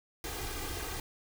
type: noise with comb filter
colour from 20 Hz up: pink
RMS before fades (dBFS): -38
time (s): 0.24-1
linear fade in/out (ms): 2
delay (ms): 2.5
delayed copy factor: +0.7
effects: none